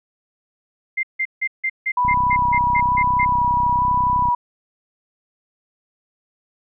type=tone bursts; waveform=sine; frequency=2093 Hz; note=C7; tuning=in tune; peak=-18 dBFS; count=11; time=0.97-3.252 s; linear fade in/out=10 ms; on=62 ms; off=160 ms
type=tone with vibrato; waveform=sine; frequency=980 Hz; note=B5; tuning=14 cents flat; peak=-15 dBFS; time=1.97-4.35 s; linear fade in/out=5 ms; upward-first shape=square; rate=1.1 Hz; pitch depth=13 cents each way
type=click train; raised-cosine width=5 ms; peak=-17 dBFS; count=73; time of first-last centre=2.05-4.286 s; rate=32.2 Hz
effects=none